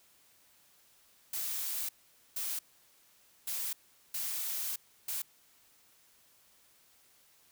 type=noise bursts at uneven times; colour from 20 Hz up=blue; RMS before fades=-36 dBFS; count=5; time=1.33-1.89 / 2.36-2.59 / 3.47-3.73 / 4.14-4.76 / 5.08-5.22 s; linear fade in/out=5 ms; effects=white hiss -65 dBFS RMS until 7.51 s